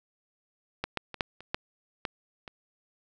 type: clicks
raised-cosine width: 0.3 ms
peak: -14 / -13 / -23 / -10 / -29 / -12 / -14 / -25 dBFS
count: 8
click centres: 0.84 / 0.973 / 1.143 / 1.208 / 1.406 / 1.545 / 2.052 / 2.478 s
effects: none